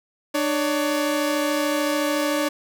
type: tone pair together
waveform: sawtooth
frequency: 299.2 / 564.8 Hz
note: D4 / C#5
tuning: +32 / +32 cents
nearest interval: major seventh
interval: 1100 cents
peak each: -19 / -20 dBFS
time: 0.34-2.49 s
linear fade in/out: 10 ms
effects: none